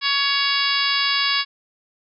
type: harmonic tone with a mistuned harmonic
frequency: 560 Hz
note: C#5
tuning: 18 cents sharp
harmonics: 2 / 3 / 4 / 5 / 6 / 7 / 8 / 9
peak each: -26 / -26 / -26 / -26 / -26 / -26 / -26 / -26 dBFS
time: 0.01-1.45 s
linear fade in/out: 50 ms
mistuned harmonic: 8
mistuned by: +28 cents
effects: none